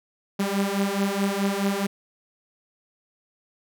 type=beating tone pair; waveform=sawtooth; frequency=195.7 / 200.4 Hz; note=G3 / G3; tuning=-3 / +38 cents; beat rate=4.7 Hz; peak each=-22 / -21 dBFS; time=0.39-1.87 s; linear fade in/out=10 ms; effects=none